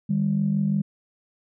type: tone pair together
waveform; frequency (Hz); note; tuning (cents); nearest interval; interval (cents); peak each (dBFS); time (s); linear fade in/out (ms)
sine; 154.11 / 200; D#3 / G3; -16 / +35; perfect fourth; 451; -24 / -21; 0.09-0.82; 10
effects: tanh soft clip ceiling -12 dBFS